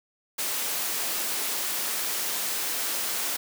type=high-pass noise; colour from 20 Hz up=white; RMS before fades=-29 dBFS; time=0.38-3.37 s; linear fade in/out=10 ms; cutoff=250 Hz; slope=12 dB/octave; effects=none